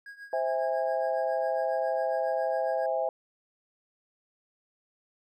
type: tone with tremolo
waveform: triangle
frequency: 1642 Hz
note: G#6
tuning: 20 cents flat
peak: -38 dBFS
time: 0.06-2.86 s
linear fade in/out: 2 ms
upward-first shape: triangle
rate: 7.3 Hz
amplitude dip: 85%
type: chord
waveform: sine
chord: C augmented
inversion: none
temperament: just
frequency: 523.3 / 654.1 / 817.6 Hz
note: C5 / E5 / G#5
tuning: 0 / -14 / -27 cents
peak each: -30 / -29 / -32 dBFS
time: 0.33-3.09 s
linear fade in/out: 2 ms
effects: none